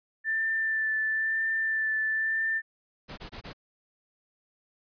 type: tone with vibrato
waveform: sine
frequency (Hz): 1771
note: A6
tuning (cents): +11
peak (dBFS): -25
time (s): 0.24-2.62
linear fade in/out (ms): 50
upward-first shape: sine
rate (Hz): 1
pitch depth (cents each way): 16
type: noise bursts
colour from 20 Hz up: pink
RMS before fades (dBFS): -41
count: 4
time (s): 3.08-3.533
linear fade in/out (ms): 20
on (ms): 96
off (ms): 23
effects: resampled to 11025 Hz